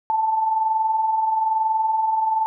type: tone pair together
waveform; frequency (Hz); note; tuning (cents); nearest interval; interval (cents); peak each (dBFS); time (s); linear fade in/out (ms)
sine; 861 / 882.1; A5 / A5; -38 / +4; unison; 42; -28 / -18; 0.1-2.46; 0
effects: none